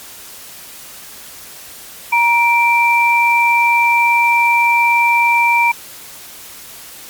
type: tone pair together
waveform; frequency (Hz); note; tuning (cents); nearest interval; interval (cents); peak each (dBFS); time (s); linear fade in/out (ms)
sine; 943.6 / 2349; A#5 / D7; +21 / 0; octave + major third; 1579; -12; 2.12-5.72; 10
effects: white hiss -35 dBFS RMS until 7.09 s + MP3 96 kbps